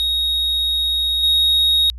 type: tone with level steps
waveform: triangle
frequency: 3758 Hz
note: A#7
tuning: 13 cents sharp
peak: -15 / -11 dBFS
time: 0-1.9 s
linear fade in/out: 0 ms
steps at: 1.23 s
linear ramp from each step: 5 ms
effects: added 60 Hz sine -30 dBFS peak until 1.98 s + resampled to 32000 Hz